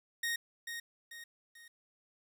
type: tone with echo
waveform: sawtooth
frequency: 1863 Hz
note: A#6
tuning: 2 cents flat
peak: -29 dBFS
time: 0.23-0.36 s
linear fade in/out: 5 ms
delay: 440 ms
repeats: 3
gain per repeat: -7 dB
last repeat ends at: 1.68 s
effects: 11-bit